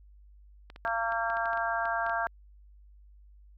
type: clicks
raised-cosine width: 0.3 ms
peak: -30 dBFS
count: 12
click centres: 0.701 / 0.761 / 0.876 / 1.122 / 1.301 / 1.37 / 1.457 / 1.532 / 1.574 / 1.855 / 2.065 / 2.096 s
type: harmonic tone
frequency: 228.8 Hz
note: A#3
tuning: 32 cents flat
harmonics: 3 / 4 / 5 / 6 / 7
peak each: -32 / -34 / -37 / -35 / -33 dBFS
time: 0.85-2.27 s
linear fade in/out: 0 ms
effects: added 50 Hz sine -52 dBFS peak until 3.57 s